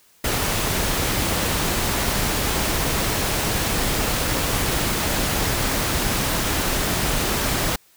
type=noise; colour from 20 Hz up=pink; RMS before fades=-22 dBFS; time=0.24-7.76 s; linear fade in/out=5 ms; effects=white hiss -56 dBFS RMS until 7.96 s